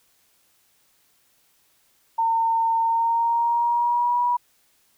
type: tone with pitch glide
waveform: sine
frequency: 910 to 969.7 Hz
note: A#5 to B5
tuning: -42 to -32 cents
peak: -18 dBFS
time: 2.18-4.37 s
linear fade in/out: 10 ms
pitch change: +110 cents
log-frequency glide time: 2.8-4.2 s
effects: white hiss -63 dBFS RMS until 4.97 s